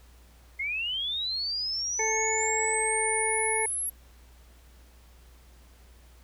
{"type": "linear sweep", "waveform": "sine", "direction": "up", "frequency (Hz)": [2093, 11320], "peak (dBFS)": -28, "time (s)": [0.59, 3.9], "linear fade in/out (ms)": 10}
{"type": "harmonic tone", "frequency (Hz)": 440, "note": "A4", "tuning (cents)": 0, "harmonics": [1, 2, 4, 5], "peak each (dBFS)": [-31, -31, -37, -30], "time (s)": [1.99, 3.66], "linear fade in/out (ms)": 5}
{"effects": ["added 60 Hz sine -52 dBFS peak until 6.23 s", "pink hiss -60 dBFS RMS until 6.23 s"]}